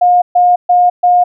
sine tone bursts, 714 Hz, F5, 38 cents sharp, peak -5 dBFS, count 4, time 0.01-1.24 s, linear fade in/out 10 ms, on 210 ms, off 130 ms, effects none

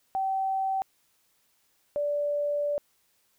sine tone pair in turn, 770 / 582.9 Hz, G5 / D5, -31 / -13 cents, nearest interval perfect fourth, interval 482 cents, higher first, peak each -25 dBFS, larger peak neither, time 0.15-0.82 / 1.96-2.78 s, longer second, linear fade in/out 0 ms, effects white hiss -69 dBFS RMS until 3.38 s

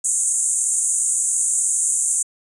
white band-pass noise, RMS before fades -20 dBFS, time 0.04-2.23 s, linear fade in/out 10 ms, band 6700 to 9700 Hz, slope 96 dB/octave, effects resampled to 24000 Hz

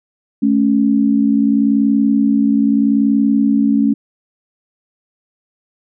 sine tone pair together, 216.9 / 277.7 Hz, A3 / C#4, -25 / +3 cents, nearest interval major third, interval 428 cents, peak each -13 dBFS, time 0.42-3.94 s, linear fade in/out 10 ms, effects none

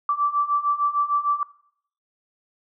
sine beating tone pair, 1160 / 1166.6 Hz, D6 / D6, -22 / -12 cents, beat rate 6.6 Hz, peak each -24 / -22 dBFS, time 0.09-1.43 s, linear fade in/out 2 ms, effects noise-tail reverb RT60 0.6 s tail -19 dB re dry

